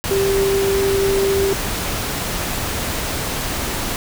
sine tone in noise, 392 Hz, G4, in tune, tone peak -15 dBFS, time 0.11-1.53 s, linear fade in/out 0 ms, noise pink, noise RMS -23 dBFS, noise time 0.04-3.96 s, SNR +5 dB, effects none

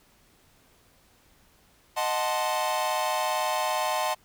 45% pulse chord, D# diminished seventh, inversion none, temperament equal, 622.3 / 740 / 880 / 1046.5 Hz, D#5 / F#5 / A5 / C6, 0 / 0 / 0 / 0 cents, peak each -31 / -31 / -30 / -31 dBFS, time 1.96-4.15 s, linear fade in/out 20 ms, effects pink hiss -61 dBFS RMS until 4.24 s

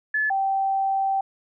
sine tone pair in turn, 1724 / 777.8 Hz, A6 / G5, -36 / -14 cents, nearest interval octave + major second, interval 1378 cents, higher first, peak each -20 dBFS, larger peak neither, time 0.14-0.3 / 0.3-1.21 s, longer second, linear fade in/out 5 ms, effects none

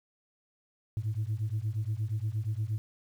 sine beating tone pair, 103.83 / 112.33 Hz, G#2 / A2, 0 / +36 cents, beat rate 8.5 Hz, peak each -31 / -31 dBFS, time 0.97-2.78 s, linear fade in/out 0 ms, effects tanh soft clip ceiling -25 dBFS + 10-bit

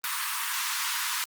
pink high-pass noise, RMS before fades -30 dBFS, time 0.04-1.24 s, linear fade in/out 0 ms, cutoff 930 Hz, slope 96 dB/octave, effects Opus 32 kbps

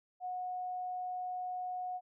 sine tone, 730 Hz, F#5, 24 cents flat, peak -36 dBFS, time 0.2-2.01 s, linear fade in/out 50 ms, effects none

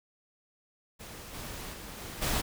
pink noise with level steps, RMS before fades -45 / -41 / -44 / -42 / -30 dBFS, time 0.99-2.42 s, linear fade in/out 20 ms, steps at 1.33 / 1.72 / 1.97 / 2.21 s, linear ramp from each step 20 ms, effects none

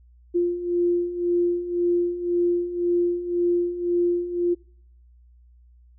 sine beating tone pair, 348 / 349.9 Hz, F4 / F4, -6 / +3 cents, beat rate 1.9 Hz, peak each -26 / -21 dBFS, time 0.34-4.55 s, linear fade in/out 20 ms, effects noise-tail reverb RT60 0.6 s tail -25 dB re dry + added 60 Hz sine -50 dBFS peak until 5.98 s

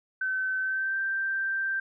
sine tone with pitch glide, 1529 to 1569.3 Hz, G6 to G6, -44 to +1 cents, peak -26 dBFS, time 0.21-1.8 s, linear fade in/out 5 ms, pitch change +45 cents, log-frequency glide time 0.59-0.98 s, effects none

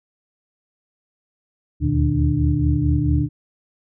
sine tone cluster, 74.6 / 79.1 / 119.5 / 150.6 / 296.2 Hz, D2 / D#2 / A#2 / D3 / D4, +28 / +29 / +43 / +44 / +15 cents, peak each -22 dBFS, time 1.8-3.29 s, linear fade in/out 50 ms, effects none

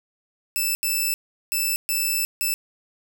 5% pulse tone bursts at uneven times, 2637 Hz, E7, in tune, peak -12 dBFS, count 5, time 0.56-0.75 / 0.83-1.14 / 1.52-1.76 / 1.89-2.25 / 2.41-2.54 s, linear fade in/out 0 ms, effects none

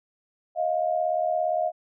sine tone pair together, 631 / 708.3 Hz, D#5 / F5, +24 / +24 cents, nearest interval major second, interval 200 cents, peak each -25 dBFS, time 0.55-1.72 s, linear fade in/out 50 ms, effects none

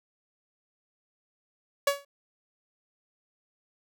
sawtooth tone with exponential decay, 564 Hz, C#5, 30 cents sharp, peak -15 dBFS, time 1.87-2.05 s, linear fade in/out 5 ms, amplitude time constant 38 ms, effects none

